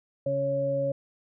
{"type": "harmonic tone", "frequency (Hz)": 138.59, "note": "C#3", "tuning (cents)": 0, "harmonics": [1, 2, 4], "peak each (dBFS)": [-33, -37, -25], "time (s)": [0.26, 0.92], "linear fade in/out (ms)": 5, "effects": []}